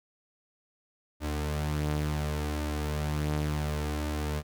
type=tone pair together; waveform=sawtooth; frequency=75.1 / 149.5 Hz; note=D2 / D3; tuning=+39 / +31 cents; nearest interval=octave; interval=1192 cents; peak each=-26 / -30 dBFS; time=1.2-4.43 s; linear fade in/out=50 ms; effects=none